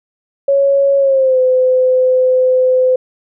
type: tone with pitch glide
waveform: sine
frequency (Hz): 554.4 to 511.3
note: C#5 to C5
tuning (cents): 0 to -40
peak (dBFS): -8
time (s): 0.48-2.96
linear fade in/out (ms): 5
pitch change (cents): -140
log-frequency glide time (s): 0.98-1.39
effects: none